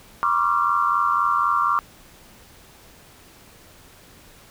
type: tone cluster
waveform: sine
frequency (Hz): 963 / 1086 / 1170 / 1373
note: B5 / C#6 / D6 / F6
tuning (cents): -44 / -36 / -7 / -30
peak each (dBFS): -29 / -23 / -20 / -24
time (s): 0.23-1.79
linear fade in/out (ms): 0
effects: pink hiss -49 dBFS RMS until 4.5 s